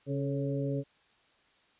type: harmonic tone with a mistuned harmonic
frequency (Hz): 138.59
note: C#3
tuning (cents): 0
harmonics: 1 / 2 / 3 / 4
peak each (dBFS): -32 / -35 / -37 / -38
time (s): 0.06-0.84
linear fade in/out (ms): 50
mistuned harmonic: 3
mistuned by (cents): +51
effects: white hiss -66 dBFS RMS until 1.79 s + resampled to 8000 Hz

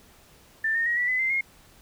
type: tone with pitch steps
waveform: sine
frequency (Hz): 1779 / 1835.4 / 1893.5 / 1953.5 / 2015 / 2079 / 2145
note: A6 / A#6 / A#6 / B6 / B6 / C7 / C7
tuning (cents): +19 / -27 / +27 / -19 / +34 / -12 / +42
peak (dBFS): -22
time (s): 0.64-1.41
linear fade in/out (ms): 5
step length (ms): 110
effects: pink hiss -55 dBFS RMS until 1.81 s

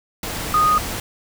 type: tone in noise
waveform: sine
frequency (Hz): 1238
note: D#6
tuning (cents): -9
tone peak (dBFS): -13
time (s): 0.54-0.78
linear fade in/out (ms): 2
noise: pink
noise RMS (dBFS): -27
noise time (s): 0.23-1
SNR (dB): +11
effects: none

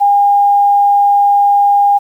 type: tone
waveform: sine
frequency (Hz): 810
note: G#5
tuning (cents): -43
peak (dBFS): -6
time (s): 0-1.99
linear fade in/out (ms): 20
effects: 7-bit

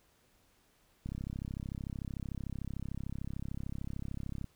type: click train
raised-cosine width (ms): 5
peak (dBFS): -27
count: 114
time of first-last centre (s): 1.06-4.443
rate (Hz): 33.4
effects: pink hiss -69 dBFS RMS until 4.55 s

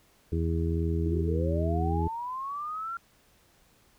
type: harmonic tone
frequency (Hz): 82.41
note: E2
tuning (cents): 0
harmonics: 1 / 2 / 3 / 4 / 5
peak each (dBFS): -27 / -32 / -39 / -34 / -35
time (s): 0.32-2.08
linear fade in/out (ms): 5
type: linear sweep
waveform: sine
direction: up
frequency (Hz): 307.3 to 1385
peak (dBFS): -32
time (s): 1.06-2.97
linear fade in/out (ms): 2
effects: pink hiss -63 dBFS RMS until 3.98 s

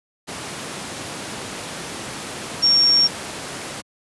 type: tone in noise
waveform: sine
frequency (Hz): 5530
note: F8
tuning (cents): -18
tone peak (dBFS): -12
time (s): 2.62-3.08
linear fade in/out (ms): 20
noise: pink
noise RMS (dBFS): -30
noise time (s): 0.27-3.82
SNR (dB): +15
effects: high-pass 150 Hz 12 dB/octave + resampled to 24000 Hz

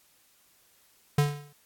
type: tone with exponential decay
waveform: square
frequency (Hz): 145.5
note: D3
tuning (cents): -16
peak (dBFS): -18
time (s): 1.18-1.53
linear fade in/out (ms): 5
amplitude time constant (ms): 75
effects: white hiss -63 dBFS RMS until 1.65 s + AAC 64 kbps

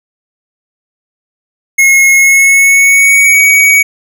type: tone with pitch glide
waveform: square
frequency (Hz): 2167 to 2255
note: C#7 to C#7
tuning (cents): -40 to +29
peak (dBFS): -4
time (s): 1.78-3.83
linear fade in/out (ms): 10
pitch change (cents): +69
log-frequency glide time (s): 2.16-3.37
effects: none

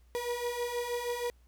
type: beating tone pair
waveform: 35% pulse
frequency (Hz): 477.7 / 484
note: A#4 / B4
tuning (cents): +42 / -35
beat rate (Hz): 6.3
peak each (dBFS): -36 / -32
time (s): 0.15-1.3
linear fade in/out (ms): 0
effects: added 60 Hz sine -58 dBFS peak until 1.47 s + pink hiss -72 dBFS RMS until 1.47 s

